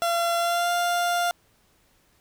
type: tone with pitch glide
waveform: 30% pulse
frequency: 683 to 699.4 Hz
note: F5 to F5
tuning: -39 to +2 cents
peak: -19 dBFS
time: 0.02-1.31 s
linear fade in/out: 0 ms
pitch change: +41 cents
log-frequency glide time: 0.37-0.71 s
effects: pink hiss -63 dBFS RMS until 2.2 s